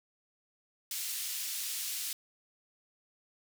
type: band-pass noise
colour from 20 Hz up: white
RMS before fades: -37 dBFS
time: 0.91-2.13 s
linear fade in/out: 2 ms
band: 2800 to 15000 Hz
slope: 12 dB/octave
effects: none